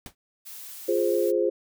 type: noise with exponential decay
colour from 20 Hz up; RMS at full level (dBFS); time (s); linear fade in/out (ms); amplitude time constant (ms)
pink; -36; 0.06-0.15; 1; 18
type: noise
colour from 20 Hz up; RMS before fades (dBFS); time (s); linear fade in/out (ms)
blue; -41; 0.45-1.32; 20
type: chord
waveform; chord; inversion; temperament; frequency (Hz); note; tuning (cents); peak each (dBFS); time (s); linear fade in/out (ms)
sine; F minor; none; equal; 349.2 / 415.3 / 523.3; F4 / Ab4 / C5; 0 / 0 / 0; -25; 0.88-1.5; 10
effects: none